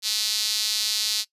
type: tone with high-pass filter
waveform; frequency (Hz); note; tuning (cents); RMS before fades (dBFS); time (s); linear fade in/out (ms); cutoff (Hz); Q
sawtooth; 214.9; A3; -41; -25; 0.02-1.25; 50; 4300; 3.2
effects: noise-tail reverb RT60 0.1 s tail -20 dB re dry + resampled to 32000 Hz